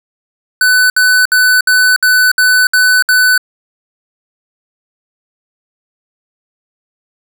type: tone bursts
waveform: square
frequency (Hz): 1500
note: F#6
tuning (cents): +23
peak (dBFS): -7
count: 8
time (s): 0.61-3.378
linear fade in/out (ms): 2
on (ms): 290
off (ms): 64
effects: none